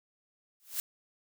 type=noise with exponential growth; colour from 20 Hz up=blue; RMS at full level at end=-30 dBFS; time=0.6-0.8 s; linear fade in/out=0 ms; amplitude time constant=42 ms; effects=none